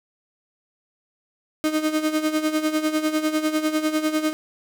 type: tone with tremolo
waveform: 35% pulse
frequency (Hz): 309.7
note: D#4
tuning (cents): -8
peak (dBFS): -16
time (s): 1.64-4.33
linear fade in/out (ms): 0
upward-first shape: sine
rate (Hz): 10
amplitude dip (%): 70
effects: none